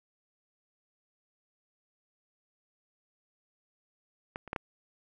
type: clicks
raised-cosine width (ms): 0.5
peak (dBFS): -21 / -30 / -18 / -17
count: 4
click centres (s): 4.359 / 4.477 / 4.531 / 4.562
effects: none